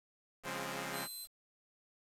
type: chord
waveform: 5% pulse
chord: Db major seventh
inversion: none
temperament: equal with one note detuned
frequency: 138.59 / 174.61 / 205 / 261.6 Hz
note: Db3 / F3 / Ab3 / C4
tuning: 0 / 0 / -22 / 0 cents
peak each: -33 dBFS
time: 0.43-1.08 s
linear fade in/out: 50 ms
type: tone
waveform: 10% pulse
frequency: 4081 Hz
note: C8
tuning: 44 cents flat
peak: -36 dBFS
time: 0.92-1.28 s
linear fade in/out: 50 ms
effects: resampled to 32000 Hz + 9-bit